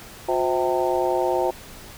harmonic tone with a mistuned harmonic, 129.7 Hz, C3, 15 cents flat, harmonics 3 / 4 / 5 / 6 / 7, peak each -24 / -25 / -26 / -27 / -27 dBFS, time 0.28-1.51 s, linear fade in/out 10 ms, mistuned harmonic 3, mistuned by -130 cents, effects pink hiss -42 dBFS RMS until 1.97 s

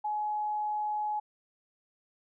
sine tone, 844 Hz, G#5, 28 cents sharp, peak -29 dBFS, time 0.04-1.2 s, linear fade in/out 10 ms, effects none

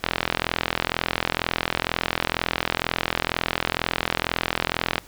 click train, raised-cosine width 0.3 ms, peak -4 dBFS, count 209, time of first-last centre 0.04-4.981 s, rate 42.1 Hz, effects pink hiss -48 dBFS RMS until 5.07 s

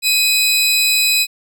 sawtooth tone pair together, 2511 / 3991 Hz, D#7 / B7, +15 / +17 cents, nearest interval minor sixth, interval 802 cents, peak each -12 dBFS, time 0.02-1.27 s, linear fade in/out 50 ms, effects none

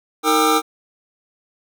square tone cluster, 313.9 / 459.2 / 792 / 1210 / 1315 Hz, D#4 / A#4 / G5 / D#6 / E6, +15 / -26 / +18 / -49 / -5 cents, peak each -21 dBFS, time 0.23-0.62 s, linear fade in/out 50 ms, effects none

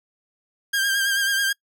sawtooth tone with vibrato, 1600 Hz, G6, 35 cents sharp, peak -16 dBFS, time 0.73-1.53 s, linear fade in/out 10 ms, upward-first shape sine, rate 9.2 Hz, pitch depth 36 cents each way, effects noise-tail reverb RT60 0.1 s tail -26 dB re dry

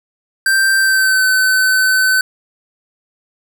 square tone with pitch glide, 1568 to 1520.7 Hz, G6 to F#6, 0 to +47 cents, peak -11 dBFS, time 0.46-2.21 s, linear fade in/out 2 ms, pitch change -53 cents, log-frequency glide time 0.78-1.24 s, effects none

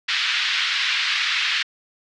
white band-pass noise, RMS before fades -22 dBFS, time 0.08-1.63 s, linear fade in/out 10 ms, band 1500 to 4000 Hz, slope 24 dB/octave, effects low-pass 7000 Hz 12 dB/octave

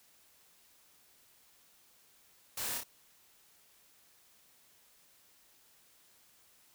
white noise with echo, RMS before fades -39 dBFS, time 2.57-2.78 s, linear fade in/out 5 ms, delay 28 ms, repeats 2, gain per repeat -3 dB, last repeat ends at 2.836 s, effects white hiss -65 dBFS RMS until 6.74 s

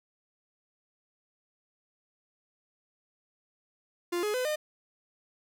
45% pulse tone with pitch steps, 349.2 / 420.1 / 505.4 / 608 Hz, F4 / G#4 / B4 / D#5, 0 / +20 / +40 / -40 cents, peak -28 dBFS, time 4.12-4.56 s, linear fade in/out 10 ms, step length 110 ms, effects none

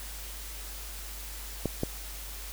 clicks, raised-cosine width 2 ms, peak -14 dBFS, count 2, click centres 1.657 / 1.834 s, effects added 50 Hz sine -41 dBFS peak until 2.52 s + white hiss -43 dBFS RMS until 2.52 s

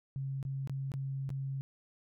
sine tone with dropouts, 135.7 Hz, C#3, 36 cents flat, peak -34 dBFS, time 0.16-1.61 s, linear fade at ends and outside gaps 0 ms, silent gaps 0.428-0.451 / 0.674-0.696 / 0.918-0.939 / 1.292-1.303 s, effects none

